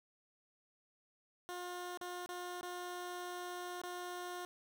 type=tone with dropouts; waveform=15% pulse; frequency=356.7 Hz; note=F4; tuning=37 cents sharp; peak=-36 dBFS; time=1.49-4.45 s; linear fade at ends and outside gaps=0 ms; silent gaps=1.974-2.012 / 2.261-2.29 / 2.611-2.631 / 3.816-3.836 s; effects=none